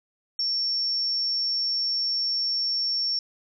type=tone; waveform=sine; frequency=5460 Hz; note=F8; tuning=40 cents flat; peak=-23 dBFS; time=0.39-3.19 s; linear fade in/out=2 ms; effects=none